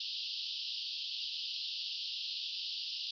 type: band-pass noise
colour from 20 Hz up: white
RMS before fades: -40 dBFS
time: 0-3.11 s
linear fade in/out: 5 ms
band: 2800 to 5100 Hz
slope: 96 dB/octave
effects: none